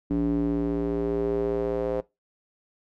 square tone with band-pass filter sweep, 57.4 Hz, A#1, 26 cents flat, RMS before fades -26 dBFS, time 0.1-2.01 s, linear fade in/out 10 ms, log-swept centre 270 to 500 Hz, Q 4.1, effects noise-tail reverb RT60 0.2 s tail -20 dB re dry

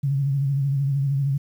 sine tone with vibrato, 138.59 Hz, C#3, in tune, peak -19 dBFS, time 0.03-1.38 s, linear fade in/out 10 ms, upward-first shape sine, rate 13 Hz, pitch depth 55 cents each way, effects 9-bit

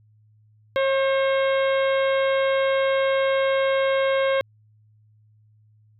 harmonic tone with a mistuned harmonic, 540 Hz, C#5, 45 cents flat, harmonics 1 / 2 / 3 / 4 / 5 / 6 / 7, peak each -19 / -29 / -30 / -31 / -38 / -36 / -39 dBFS, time 0.76-4.41 s, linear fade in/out 0 ms, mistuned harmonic 3, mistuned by -29 cents, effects added 107 Hz sine -54 dBFS peak until 5.99 s

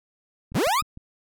click train, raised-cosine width 5 ms, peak -28 dBFS, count 4, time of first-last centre 0.52-0.974 s, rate 6.61 Hz
40% pulse linear sweep, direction up, 55 to 1300 Hz, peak -19 dBFS, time 0.54-0.82 s, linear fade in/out 20 ms
effects none

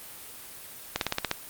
slowing click train, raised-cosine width 0.2 ms, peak -8 dBFS, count 7, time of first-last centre 0.96-1.314 s, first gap 52 ms, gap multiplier 1.05, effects white hiss -44 dBFS RMS until 1.49 s + Opus 32 kbps

